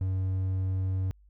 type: tone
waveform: triangle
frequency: 94.2 Hz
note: F#2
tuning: 32 cents sharp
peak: -24 dBFS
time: 0.01-1.11 s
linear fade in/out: 0 ms
effects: added 50 Hz sine -55 dBFS peak until 1.29 s